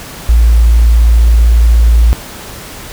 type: tone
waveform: sine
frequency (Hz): 57.2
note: A#1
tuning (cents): -32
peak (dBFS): -3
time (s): 0.29-2.13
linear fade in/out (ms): 0
effects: pink hiss -28 dBFS RMS until 2.92 s